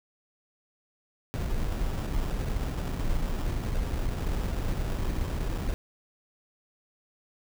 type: noise with sample-and-hold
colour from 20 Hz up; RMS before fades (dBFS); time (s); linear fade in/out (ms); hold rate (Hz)
brown; -29; 1.34-5.74; 0; 2100
effects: none